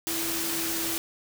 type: tone in noise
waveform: sine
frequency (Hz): 330.7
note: E4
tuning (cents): +6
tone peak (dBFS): -34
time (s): 0.07-0.98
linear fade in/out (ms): 0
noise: white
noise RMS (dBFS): -30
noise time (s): 0.07-0.98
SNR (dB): -7
effects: none